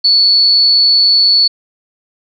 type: tone with amplitude modulation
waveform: sine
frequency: 4435 Hz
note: C#8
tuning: in tune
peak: -4 dBFS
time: 0.04-1.48 s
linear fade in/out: 10 ms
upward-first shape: sine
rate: 196 Hz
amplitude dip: 45%
effects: none